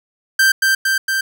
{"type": "tone with echo", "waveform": "45% pulse", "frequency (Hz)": 1568, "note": "G6", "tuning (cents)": 0, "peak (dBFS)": -10, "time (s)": [0.39, 0.52], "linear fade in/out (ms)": 5, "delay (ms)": 230, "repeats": 3, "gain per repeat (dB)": -2, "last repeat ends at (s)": 1.21, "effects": []}